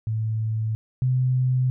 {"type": "tone pair in turn", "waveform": "sine", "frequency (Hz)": [110.2, 127.92], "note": ["A2", "C3"], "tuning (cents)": [3, -39], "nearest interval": "minor third", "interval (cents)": 258, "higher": "second", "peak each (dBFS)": [-22, -18], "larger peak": "second", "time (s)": [[0.07, 0.75], [1.02, 1.7]], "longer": "neither", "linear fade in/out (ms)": 0, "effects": []}